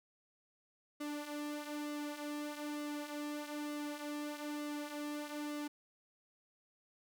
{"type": "tone with flanger", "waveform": "sawtooth", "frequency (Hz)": 295.3, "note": "D4", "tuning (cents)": 10, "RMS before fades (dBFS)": -42, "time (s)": [1, 5.68], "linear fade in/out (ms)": 10, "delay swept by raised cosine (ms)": [1.2, 4.8], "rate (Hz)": 1.1, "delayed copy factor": -0.6, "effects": []}